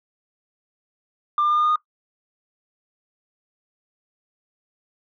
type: tone with pitch steps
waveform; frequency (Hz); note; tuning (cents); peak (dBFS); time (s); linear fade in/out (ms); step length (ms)
sine; 1191 / 1198.6 / 1206.2 / 1213.9 / 1221.7 / 1229.4; D6 / D6 / D6 / D#6 / D#6 / D#6; +24 / +35 / +46 / -43 / -32 / -21; -15; 1.38-1.758; 2; 63
effects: noise-tail reverb RT60 0.1 s tail -18 dB re dry + tanh soft clip ceiling -14 dBFS